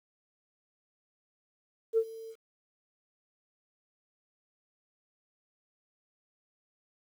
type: tone with ADSR envelope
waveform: sine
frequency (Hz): 449.1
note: A4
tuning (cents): +35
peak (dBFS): -20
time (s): 1.93-2.36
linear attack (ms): 45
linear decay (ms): 63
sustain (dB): -21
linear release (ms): 57
effects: tanh soft clip ceiling -16 dBFS + 10-bit